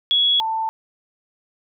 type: tone pair in turn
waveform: sine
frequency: 3356 / 888.9 Hz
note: G#7 / A5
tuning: +17 / +17 cents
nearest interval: octave + major seventh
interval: 2300 cents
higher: first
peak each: -14 / -20 dBFS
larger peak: first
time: 0.11-0.4 / 0.4-0.69 s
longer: neither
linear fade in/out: 0 ms
effects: none